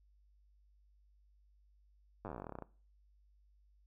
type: slowing click train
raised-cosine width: 1 ms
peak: -30 dBFS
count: 20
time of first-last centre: 2.25-2.623 s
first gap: 9 ms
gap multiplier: 1.08
effects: noise-tail reverb RT60 0.4 s tail -20 dB re dry + added 50 Hz sine -65 dBFS peak until 3.86 s